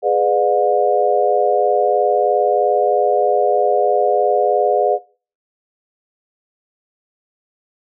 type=chord; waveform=sine; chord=G# diminished seventh; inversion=none; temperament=just; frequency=415.3 / 498.4 / 598 / 717.6 Hz; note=G#4 / B4 / D5 / F5; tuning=0 / +16 / +31 / +47 cents; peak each=-18 dBFS; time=0.02-4.99 s; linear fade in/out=50 ms; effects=noise-tail reverb RT60 0.4 s tail -21 dB re dry